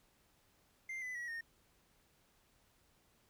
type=tone with pitch steps; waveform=triangle; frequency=2093 / 2005 / 1921.5 / 1841.1 Hz; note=C7 / B6 / B6 / A#6; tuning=0 / +26 / -48 / -22 cents; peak=-39 dBFS; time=0.89-1.41 s; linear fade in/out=5 ms; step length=130 ms; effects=pink hiss -72 dBFS RMS until 3.29 s